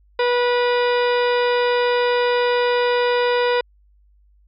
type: harmonic tone with a mistuned harmonic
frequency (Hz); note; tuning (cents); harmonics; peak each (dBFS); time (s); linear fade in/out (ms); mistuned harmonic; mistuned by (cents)
487.8; B4; -21; 1 / 2 / 3 / 4 / 5 / 6 / 7 / 8 / 10; -17 / -23 / -27 / -29 / -31 / -33 / -34 / -35 / -37; 0.19-3.61; 5; 7; +65
effects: added 50 Hz sine -52 dBFS peak until 4.47 s